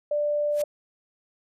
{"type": "tone", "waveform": "sine", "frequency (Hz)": 590, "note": "D5", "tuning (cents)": 8, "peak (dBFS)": -22, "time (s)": [0.11, 0.64], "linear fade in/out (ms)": 5}
{"type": "noise with exponential growth", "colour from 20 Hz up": "white", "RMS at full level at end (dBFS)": -33, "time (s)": [0.5, 0.62], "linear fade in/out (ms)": 5, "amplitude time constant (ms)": 25}
{"effects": ["resampled to 32000 Hz"]}